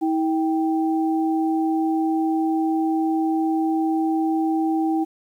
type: tone pair together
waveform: sine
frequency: 321.2 / 784 Hz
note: E4 / G5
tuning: -45 / 0 cents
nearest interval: octave + minor third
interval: 1545 cents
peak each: -19 / -26 dBFS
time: 0.01-5.05 s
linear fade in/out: 20 ms
effects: 9-bit